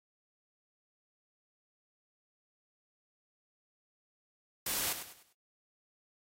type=noise with echo; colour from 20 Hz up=white; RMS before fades=-34 dBFS; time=4.66-4.93 s; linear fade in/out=5 ms; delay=100 ms; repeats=4; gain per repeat=-9 dB; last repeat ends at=5.33 s; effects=AAC 48 kbps